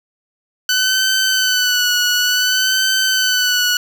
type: tone with vibrato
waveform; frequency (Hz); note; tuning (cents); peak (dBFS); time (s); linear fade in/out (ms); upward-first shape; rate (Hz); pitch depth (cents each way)
15% pulse; 1500; F#6; +23; -7; 0.69-3.77; 2; sine; 0.56; 41
effects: 7-bit